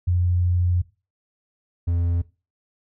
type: tone pair in turn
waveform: sine / triangle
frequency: 88.7 / 85.93 Hz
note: F2 / F2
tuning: +27 / -28 cents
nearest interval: minor second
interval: 55 cents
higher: first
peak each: -17 dBFS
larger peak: neither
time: 0.07-0.82 / 1.87-2.22 s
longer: first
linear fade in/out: 10 ms
effects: noise-tail reverb RT60 0.3 s tail -19 dB re dry